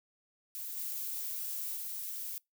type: noise with level steps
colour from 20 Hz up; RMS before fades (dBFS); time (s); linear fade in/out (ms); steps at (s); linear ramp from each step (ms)
violet; -41 / -38 / -40; 0.55-2.38; 0; 0.76 / 1.75; 20
effects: noise-tail reverb RT60 0.2 s tail -26 dB re dry